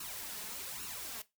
white noise with flanger, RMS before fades -43 dBFS, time 0-1.22 s, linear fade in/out 5 ms, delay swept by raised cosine 0.72 to 4.82 ms, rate 1.2 Hz, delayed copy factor +0.75, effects noise-tail reverb RT60 0.2 s tail -17 dB re dry

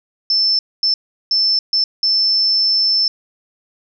sine tone bursts at uneven times, 5300 Hz, E8, 9 cents sharp, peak -12 dBFS, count 5, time 0.3-0.59 / 0.83-0.94 / 1.31-1.59 / 1.73-1.84 / 2.03-3.08 s, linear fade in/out 2 ms, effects none

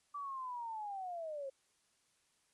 sine linear sweep, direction down, 1167 to 528 Hz, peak -40 dBFS, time 0.14-1.5 s, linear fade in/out 10 ms, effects white hiss -75 dBFS RMS until 2.53 s + resampled to 24000 Hz

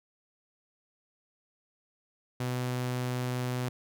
sawtooth tone, 125.2 Hz, B2, 24 cents sharp, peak -26 dBFS, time 2.4-3.69 s, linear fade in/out 5 ms, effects none

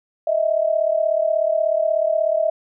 sine tone pair together, 622.8 / 659.3 Hz, D#5 / E5, +2 / 0 cents, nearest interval minor second, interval 98 cents, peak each -19 dBFS, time 0.27-2.5 s, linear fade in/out 5 ms, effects none

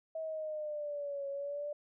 sine linear two-way sweep, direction down then up, 645 to 554.4 to 591 Hz, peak -36 dBFS, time 0.15-1.73 s, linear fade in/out 5 ms, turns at 1.28 s, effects none

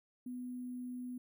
sine tone with sample-and-hold, 249.1 Hz, B3, 15 cents sharp, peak -40 dBFS, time 0.26-1.18 s, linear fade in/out 5 ms, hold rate 11025 Hz, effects none

